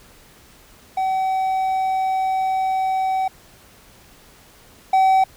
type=tone pair in turn; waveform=triangle; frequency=760 / 762.7 Hz; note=F#5 / G5; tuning=+46 / -48 cents; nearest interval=unison; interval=6 cents; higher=second; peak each=-16 / -10 dBFS; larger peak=second; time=0.97-3.28 / 4.93-5.24 s; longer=first; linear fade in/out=5 ms; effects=pink hiss -49 dBFS RMS until 5.36 s